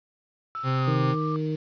sine tone with pitch glide, 1318.5 to 1181.5 Hz, E6 to D6, 0 to +10 cents, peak -30 dBFS, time 0.55-1.36 s, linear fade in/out 0 ms, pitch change -190 cents, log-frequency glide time 0.75-0.99 s
40% pulse tone, 130.81 Hz, C3, in tune, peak -22 dBFS, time 0.63-1.16 s, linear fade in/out 50 ms
harmonic tone, 155.4 Hz, D#3, 2 cents flat, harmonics 1 / 2 / 3, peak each -27 / -30 / -32 dBFS, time 0.87-1.56 s, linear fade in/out 10 ms
effects resampled to 11025 Hz + 8-bit

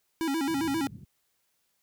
square tone with vibrato, 299.8 Hz, D4, 36 cents sharp, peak -27 dBFS, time 0.21-0.87 s, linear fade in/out 0 ms, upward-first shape square, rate 7.5 Hz, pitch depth 150 cents each way
pink band-pass noise, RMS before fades -45 dBFS, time 0.47-1.05 s, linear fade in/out 10 ms, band 100 to 200 Hz, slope 24 dB/octave
effects white hiss -74 dBFS RMS until 1.82 s

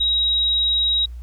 sine tone, 3820 Hz, A#7, 42 cents sharp, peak -16 dBFS, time 0-1.06 s, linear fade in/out 10 ms, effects added 60 Hz sine -31 dBFS peak until 1.22 s + pink hiss -59 dBFS RMS until 1.22 s

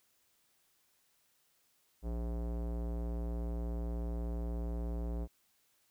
square tone with low-pass filter, 58.27 Hz, A#1, in tune, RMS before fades -37 dBFS, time 2.02-5.28 s, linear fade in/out 50 ms, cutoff 600 Hz, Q 1.2, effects white hiss -73 dBFS RMS until 5.9 s

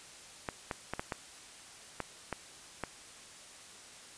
clicks, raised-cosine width 0.5 ms, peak -19 dBFS, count 8, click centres 0.488 / 0.712 / 0.936 / 0.995 / 1.122 / 2.003 / 2.327 / 2.837 s, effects white hiss -52 dBFS RMS until 4.17 s + resampled to 22050 Hz

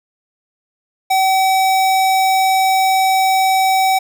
square tone, 763 Hz, G5, 47 cents flat, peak -12 dBFS, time 1.1-3.99 s, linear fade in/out 10 ms, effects none

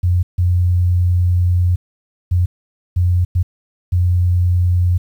sine tone bursts at uneven times, 89 Hz, F2, 33 cents sharp, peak -11 dBFS, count 6, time 0.03-0.23 / 0.38-1.76 / 2.31-2.46 / 2.96-3.25 / 3.35-3.43 / 3.92-4.98 s, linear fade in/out 10 ms, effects 8-bit

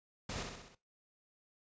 pink noise with echo, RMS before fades -41 dBFS, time 0.29-0.43 s, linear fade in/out 5 ms, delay 64 ms, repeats 5, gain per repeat -4 dB, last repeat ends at 0.75 s, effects noise-tail reverb RT60 0.2 s tail -17 dB re dry + resampled to 16000 Hz

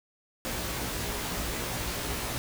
pink noise with comb filter, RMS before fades -33 dBFS, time 0.45-2.38 s, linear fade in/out 0 ms, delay 17 ms, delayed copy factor +0.8, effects none

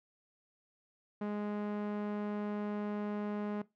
sawtooth tone with low-pass filter, 207.7 Hz, G#3, in tune, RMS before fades -37 dBFS, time 1.21-3.62 s, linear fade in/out 5 ms, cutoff 1400 Hz, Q 0.61, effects noise-tail reverb RT60 0.2 s tail -19 dB re dry

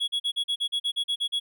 triangle tone bursts, 3347 Hz, G#7, 13 cents sharp, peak -22 dBFS, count 12, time 0-1.4 s, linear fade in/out 20 ms, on 80 ms, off 40 ms, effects none

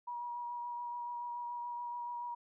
sine tone with vibrato, 960 Hz, B5, 49 cents flat, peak -38 dBFS, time 0.07-2.35 s, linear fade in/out 10 ms, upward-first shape triangle, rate 7 Hz, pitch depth 18 cents each way, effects none

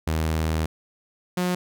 sawtooth tone pair in turn, 79.4 / 179.69 Hz, D#2 / F3, +36 / +50 cents, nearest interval octave + major second, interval 1414 cents, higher second, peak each -18 / -18 dBFS, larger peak neither, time 0.07-0.66 / 1.37-1.55 s, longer first, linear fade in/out 5 ms, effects none

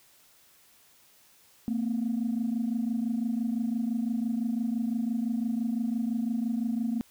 sine tone pair together, 225.4 / 251.3 Hz, A3 / B3, +42 / +30 cents, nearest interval major second, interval 188 cents, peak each -27 / -30 dBFS, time 1.68-7.01 s, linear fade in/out 0 ms, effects tanh soft clip ceiling -21 dBFS + white hiss -60 dBFS RMS until 7.1 s

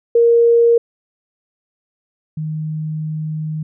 sine tone pair in turn, 467.8 / 155.48 Hz, A#4 / D#3, +6 / -1 cents, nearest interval octave + perfect fifth, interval 1907 cents, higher first, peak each -8 / -20 dBFS, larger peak first, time 0.15-0.78 / 2.37-3.63 s, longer second, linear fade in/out 5 ms, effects none

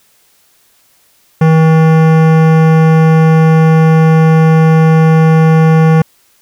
sine tone with hard clipping, 160 Hz, D#3, 49 cents sharp, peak -6 dBFS, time 1.41-6.02 s, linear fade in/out 5 ms, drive 18 dB, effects white hiss -51 dBFS RMS until 6.41 s

